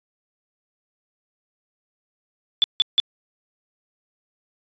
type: tone bursts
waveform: sine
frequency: 3474 Hz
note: A7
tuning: 23 cents flat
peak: -13 dBFS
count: 3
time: 2.62-3 s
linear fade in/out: 0 ms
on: 20 ms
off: 160 ms
effects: resampled to 16000 Hz